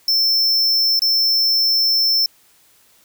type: tone with dropouts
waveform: square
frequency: 5340 Hz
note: E8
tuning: 22 cents sharp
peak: -14 dBFS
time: 0.08-2.26 s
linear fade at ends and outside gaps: 2 ms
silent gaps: 0.993-1.019 s
effects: white hiss -54 dBFS RMS until 3.04 s